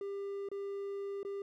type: tone with dropouts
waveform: triangle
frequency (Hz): 398.2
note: G4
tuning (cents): +27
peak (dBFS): -35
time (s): 0.01-1.42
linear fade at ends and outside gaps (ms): 2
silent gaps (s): 0.488-0.515 / 1.231-1.249
effects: none